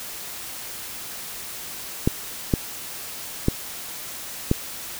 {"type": "clicks", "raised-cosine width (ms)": 3, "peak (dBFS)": -4, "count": 4, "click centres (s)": [2.075, 2.538, 3.484, 4.514], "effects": ["white hiss -35 dBFS RMS until 4.99 s"]}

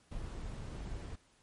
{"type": "noise", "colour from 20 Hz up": "brown", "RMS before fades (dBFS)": -42, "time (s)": [0.11, 1.16], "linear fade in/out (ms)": 10, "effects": ["pink hiss -68 dBFS RMS until 1.42 s", "MP3 48 kbps"]}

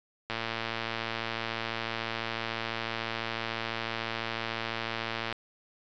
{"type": "click train", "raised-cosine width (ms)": 0.3, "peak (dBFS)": -16, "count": 574, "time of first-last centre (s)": [0.3, 5.326], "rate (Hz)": 114, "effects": ["resampled to 16000 Hz"]}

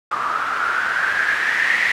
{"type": "noise with low-pass filter sweep", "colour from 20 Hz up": "blue", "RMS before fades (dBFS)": -20, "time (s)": [0.11, 1.92], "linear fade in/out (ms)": 5, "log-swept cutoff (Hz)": [1200, 2000], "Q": 8.6, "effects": []}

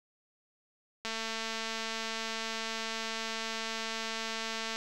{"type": "click train", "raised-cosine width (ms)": 0.2, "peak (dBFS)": -19, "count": 832, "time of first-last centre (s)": [1.05, 4.76], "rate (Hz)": 224, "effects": []}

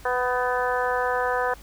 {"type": "harmonic tone with a mistuned harmonic", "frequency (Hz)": 249.2, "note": "B3", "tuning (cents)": 16, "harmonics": [2, 3, 4, 5, 6, 7], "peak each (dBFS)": [-26, -28, -28, -32, -30, -32], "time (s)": [0.05, 1.54], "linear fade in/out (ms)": 5, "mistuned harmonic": 6, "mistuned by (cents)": 20, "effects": ["added 50 Hz sine -47 dBFS peak until 1.62 s", "pink hiss -49 dBFS RMS until 1.62 s"]}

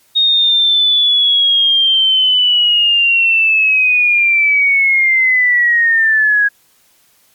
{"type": "linear sweep", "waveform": "sine", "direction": "down", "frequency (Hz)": [3729, 1644], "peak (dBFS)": -8, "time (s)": [0.15, 6.49], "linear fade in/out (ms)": 20, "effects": ["white hiss -53 dBFS RMS until 7.34 s", "MP3 96 kbps"]}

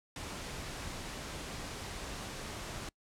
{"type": "noise", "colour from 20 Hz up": "pink", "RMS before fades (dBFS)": -42, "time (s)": [0.16, 2.89], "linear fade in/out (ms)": 2, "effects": ["noise-tail reverb RT60 0.1 s tail -26 dB re dry", "low-pass 9000 Hz 12 dB/octave"]}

